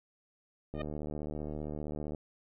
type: tone with exponential growth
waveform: sawtooth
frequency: 610 Hz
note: D#5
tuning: 34 cents flat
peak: -30 dBFS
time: 0.74-0.82 s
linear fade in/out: 5 ms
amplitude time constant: 17 ms
type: click train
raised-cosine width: 2 ms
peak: -26 dBFS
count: 107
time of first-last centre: 0.74-2.148 s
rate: 75.3 Hz
effects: resampled to 8000 Hz